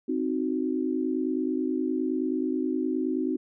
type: chord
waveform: sine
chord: C diminished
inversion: none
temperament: equal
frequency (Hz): 261.6 / 311.1 / 370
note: C4 / Eb4 / Gb4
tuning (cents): 0 / 0 / 0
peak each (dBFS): -28 / -29 / -31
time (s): 0.08-3.37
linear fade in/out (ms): 10
effects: none